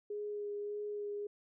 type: tone with vibrato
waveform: sine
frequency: 413.5 Hz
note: G#4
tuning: 8 cents flat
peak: -37 dBFS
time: 0.1-1.27 s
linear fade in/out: 5 ms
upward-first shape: sine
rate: 1.7 Hz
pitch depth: 13 cents each way
effects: none